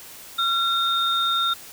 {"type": "tone pair together", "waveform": "sine", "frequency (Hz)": [1368, 3669], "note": ["F6", "A#7"], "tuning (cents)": [-36, -28], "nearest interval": "octave + perfect fourth", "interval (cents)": 1708, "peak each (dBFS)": -22, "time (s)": [0.38, 1.54], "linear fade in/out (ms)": 10, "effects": ["white hiss -42 dBFS RMS until 1.72 s"]}